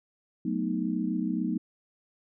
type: chord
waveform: sine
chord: B dominant seventh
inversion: second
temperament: equal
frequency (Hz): 185 / 220 / 246.9 / 311.1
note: F#3 / A3 / B3 / D#4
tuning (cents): 0 / 0 / 0 / 0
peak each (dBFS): -32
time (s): 0.45-1.58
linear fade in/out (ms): 5
effects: none